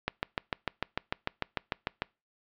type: click train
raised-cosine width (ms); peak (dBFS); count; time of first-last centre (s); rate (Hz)
0.3; -12; 14; 0.08-2.02; 6.7
effects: noise-tail reverb RT60 0.3 s tail -26 dB re dry + low-pass 4000 Hz 12 dB/octave